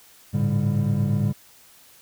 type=tone cluster; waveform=triangle; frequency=105.2 / 113.9 / 143.6 / 199.7 Hz; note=G#2 / A#2 / D3 / G3; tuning=+23 / -40 / -39 / +32 cents; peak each=-22 / -26 / -22 / -23 dBFS; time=0.33-1.33 s; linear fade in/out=20 ms; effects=white hiss -52 dBFS RMS until 2.01 s